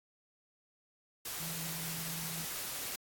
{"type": "tone in noise", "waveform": "sine", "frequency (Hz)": 164.2, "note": "E3", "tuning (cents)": -6, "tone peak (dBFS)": -44, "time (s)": [1.4, 2.45], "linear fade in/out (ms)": 5, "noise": "white", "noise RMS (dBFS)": -40, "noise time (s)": [1.25, 2.96], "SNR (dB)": -7, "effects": ["AAC 64 kbps"]}